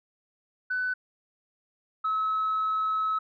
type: tone pair in turn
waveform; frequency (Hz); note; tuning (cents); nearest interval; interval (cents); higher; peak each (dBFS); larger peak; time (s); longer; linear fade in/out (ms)
sine; 1500 / 1290.8; F#6 / E6; +23 / -37; minor third; 260; first; -25 / -23; second; 0.7-0.94 / 2.04-3.19; second; 10
effects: tanh soft clip ceiling -21 dBFS